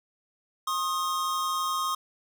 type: tone pair together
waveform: square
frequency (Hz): 1072.7 / 1244.5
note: C6 / D#6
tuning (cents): +43 / 0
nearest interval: minor third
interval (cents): 257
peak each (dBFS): -30 / -30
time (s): 0.67-1.95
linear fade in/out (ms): 5
effects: none